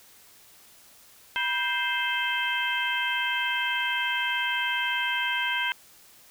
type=harmonic tone with a mistuned harmonic; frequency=523.3 Hz; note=C5; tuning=in tune; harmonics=2 / 3 / 4 / 5 / 6; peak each=-32 / -29 / -32 / -32 / -31 dBFS; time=1.36-5.72 s; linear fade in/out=0 ms; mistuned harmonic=2; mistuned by=-130 cents; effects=white hiss -54 dBFS RMS until 6.3 s